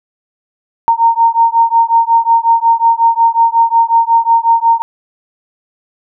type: beating tone pair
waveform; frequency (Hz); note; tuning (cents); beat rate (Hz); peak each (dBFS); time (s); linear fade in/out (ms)
sine; 918 / 923.5; A#5 / A#5; -27 / -16; 5.5; -10; 0.88-4.82; 0
effects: none